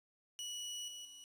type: tone with level steps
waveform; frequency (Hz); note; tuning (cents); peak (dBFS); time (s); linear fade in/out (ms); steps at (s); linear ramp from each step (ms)
25% pulse; 2934; F#7; -15; -38 / -43 / -49; 0.39-1.24; 0; 0.88 / 1.05; 2
effects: resampled to 32000 Hz + 11-bit